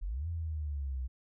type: linear two-way sweep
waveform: sine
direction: up then down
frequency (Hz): 37.33 to 85.5 to 62.1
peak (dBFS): -33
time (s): 0.01-1.08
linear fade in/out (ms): 20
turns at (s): 0.28
effects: none